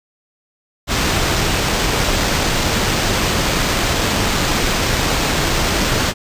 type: noise with sample-and-hold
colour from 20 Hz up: pink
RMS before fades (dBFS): -17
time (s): 0.87-6.14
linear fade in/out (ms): 50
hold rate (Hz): 11025
effects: resampled to 32000 Hz